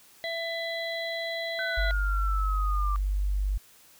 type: harmonic tone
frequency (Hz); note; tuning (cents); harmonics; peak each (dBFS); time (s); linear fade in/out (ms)
666; E5; +18; 1 / 3 / 5 / 6; -33 / -34 / -41 / -38; 0.24-1.91; 0
type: exponential sweep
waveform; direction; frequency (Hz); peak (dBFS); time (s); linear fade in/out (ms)
sine; down; 1528 to 1174.7; -30; 1.59-2.96; 0
type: tone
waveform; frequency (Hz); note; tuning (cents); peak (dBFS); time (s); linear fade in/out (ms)
sine; 49; G1; 0; -24; 1.77-3.58; 10
effects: white hiss -56 dBFS RMS until 3.99 s